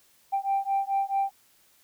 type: beating tone pair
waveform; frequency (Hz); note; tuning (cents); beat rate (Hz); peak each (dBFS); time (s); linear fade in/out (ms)
sine; 784 / 788.6; G5 / G5; 0 / +10; 4.6; -26; 0.32-1.31; 20
effects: tanh soft clip ceiling -19 dBFS + white hiss -62 dBFS RMS until 1.83 s